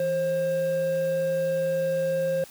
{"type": "tone pair together", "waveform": "triangle", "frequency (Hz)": [164.43, 533], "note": ["E3", "C5"], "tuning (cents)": [-4, 32], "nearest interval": "octave + minor sixth", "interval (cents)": 2036, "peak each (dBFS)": [-32, -21], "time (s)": [0, 2.44], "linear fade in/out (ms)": 2, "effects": ["white hiss -48 dBFS RMS until 2.5 s", "high-pass 60 Hz 12 dB/octave"]}